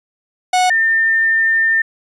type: tone pair in turn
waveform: 45% pulse / sine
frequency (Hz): 734 / 1803.1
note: F#5 / A6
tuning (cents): -14 / +42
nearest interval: octave + major third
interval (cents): 1556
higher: second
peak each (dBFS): -11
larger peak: neither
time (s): 0.53-0.7 / 0.7-1.82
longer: second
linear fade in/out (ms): 5
effects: resampled to 22050 Hz